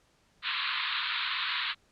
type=band-pass noise; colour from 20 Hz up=white; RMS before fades=-32 dBFS; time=0.42-1.75 s; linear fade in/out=50 ms; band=970 to 4200 Hz; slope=96 dB/octave; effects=pink hiss -67 dBFS RMS until 1.91 s + low-pass 8000 Hz 12 dB/octave